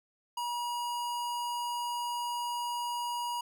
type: tone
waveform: square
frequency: 960 Hz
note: B5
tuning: 49 cents flat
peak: -33 dBFS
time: 0.37-3.41 s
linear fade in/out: 5 ms
effects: none